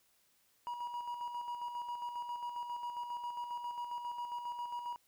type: tone with tremolo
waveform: triangle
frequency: 962 Hz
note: B5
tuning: 46 cents flat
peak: -35 dBFS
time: 0.67-4.96 s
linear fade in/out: 0 ms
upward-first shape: square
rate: 7.4 Hz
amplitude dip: 45%
effects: white hiss -72 dBFS RMS until 5.07 s